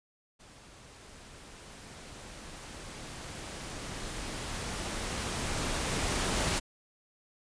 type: noise with level ramp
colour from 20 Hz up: pink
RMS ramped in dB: -54 to -29 dBFS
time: 0.39-6.6 s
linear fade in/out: 20 ms
effects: resampled to 22050 Hz